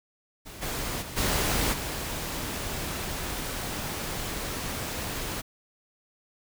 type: noise with level steps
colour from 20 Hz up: pink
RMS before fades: -43 / -32 / -39 / -26 / -33 dBFS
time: 0.45-5.42 s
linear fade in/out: 20 ms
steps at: 0.61 / 1.01 / 1.16 / 1.72 s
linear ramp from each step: 20 ms
effects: none